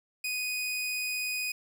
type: tone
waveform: sawtooth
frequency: 2489 Hz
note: D#7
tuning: in tune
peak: -27 dBFS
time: 0.24-1.52 s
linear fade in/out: 5 ms
effects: none